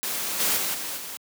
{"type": "noise with level steps", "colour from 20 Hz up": "white", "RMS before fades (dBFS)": [-29, -23, -27, -32, -36], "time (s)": [0.03, 1.17], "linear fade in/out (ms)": 0, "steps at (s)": [0.39, 0.56, 0.73, 0.96], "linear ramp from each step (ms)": 20, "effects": ["high-pass 150 Hz 12 dB/octave"]}